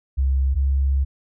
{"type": "tone pair in turn", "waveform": "sine", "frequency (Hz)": [67, 68.17], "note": ["C2", "C#2"], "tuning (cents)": [42, -28], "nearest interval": "unison", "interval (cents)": 30, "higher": "second", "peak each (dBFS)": -16, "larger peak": "neither", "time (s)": [[0.17, 0.55], [0.55, 1.05]], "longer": "second", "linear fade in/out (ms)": 20, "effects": []}